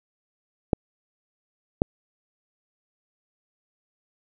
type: clicks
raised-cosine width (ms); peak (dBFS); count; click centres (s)
2; -5; 2; 0.732 / 1.819
effects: none